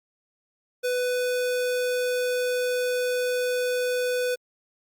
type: tone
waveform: square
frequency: 497.7 Hz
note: B4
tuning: 13 cents sharp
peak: -24 dBFS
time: 0.83-4.36 s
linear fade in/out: 20 ms
effects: Opus 48 kbps